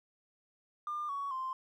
triangle tone with pitch steps, 1200 / 1119.6 / 1044.7 Hz, D6 / C#6 / C6, +37 / +17 / -3 cents, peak -31 dBFS, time 0.87-1.53 s, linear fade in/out 2 ms, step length 220 ms, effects tanh soft clip ceiling -32 dBFS

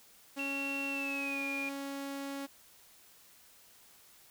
sawtooth tone, 277.2 Hz, C#4, in tune, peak -34 dBFS, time 0.36-2.47 s, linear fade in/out 20 ms
sine tone with pitch glide, 2721 to 2424 Hz, F7 to D#7, -46 to -46 cents, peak -35 dBFS, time 0.39-1.69 s, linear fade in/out 2 ms, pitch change -200 cents, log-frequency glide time 0.89-1.44 s
effects white hiss -60 dBFS RMS until 4.3 s

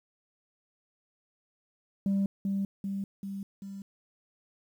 sine tone with echo, 196.8 Hz, G3, 7 cents sharp, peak -22 dBFS, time 2.06-2.26 s, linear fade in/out 2 ms, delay 390 ms, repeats 4, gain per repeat -4 dB, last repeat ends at 3.82 s, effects tanh soft clip ceiling -23 dBFS + 10-bit

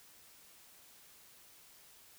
silence, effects white hiss -60 dBFS RMS until 2.18 s

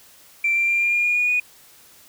sine tone with pitch steps, 2349 / 2365 / 2382 / 2398 / 2415 / 2432 / 2449 / 2466 Hz, D7 / D7 / D7 / D7 / D7 / D#7 / D#7 / D#7, 0 / +12 / +24 / +36 / +48 / -40 / -28 / -16 cents, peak -16 dBFS, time 0.44-1.4 s, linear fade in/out 5 ms, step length 120 ms, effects tanh soft clip ceiling -12 dBFS + white hiss -50 dBFS RMS until 2.08 s

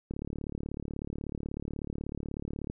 click train, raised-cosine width 3 ms, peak -23 dBFS, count 95, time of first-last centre 0.11-2.7 s, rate 36.3 Hz, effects none

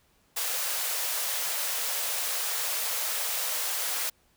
white high-pass noise, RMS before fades -30 dBFS, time 0.36-4.1 s, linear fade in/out 10 ms, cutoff 450 Hz, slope 96 dB/octave, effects pink hiss -66 dBFS RMS until 4.36 s

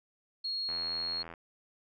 sine tone, 4294 Hz, C8, 44 cents sharp, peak -32 dBFS, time 0.44-1.23 s, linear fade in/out 10 ms
click train, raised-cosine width 0.5 ms, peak -30 dBFS, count 55, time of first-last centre 0.69-1.338 s, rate 83.3 Hz
effects none

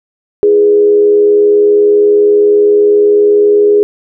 sine tone with frequency modulation, 413.8 Hz, G#4, 6 cents flat, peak -4 dBFS, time 0.43-3.83 s, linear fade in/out 0 ms, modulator 80.2 Hz, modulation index 0.35, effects none

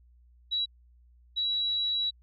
sine tone pair in turn, 3902 / 3902 Hz, B7 / B7, -22 / -22 cents, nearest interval unison, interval 0 cents, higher neither, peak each -26 dBFS, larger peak neither, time 0.51-0.66 / 1.36-2.11 s, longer second, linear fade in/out 20 ms, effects added 60 Hz sine -56 dBFS peak until 2.22 s

